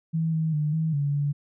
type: tone with pitch steps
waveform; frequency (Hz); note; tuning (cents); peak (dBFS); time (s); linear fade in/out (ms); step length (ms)
sine; 162.1 / 159.5 / 150.3 / 159.8 / 143 / 144.1; E3 / D#3 / D3 / D#3 / D3 / D3; -29 / +43 / +40 / +47 / -46 / -33; -22; 0.13-1.33; 20; 200
effects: none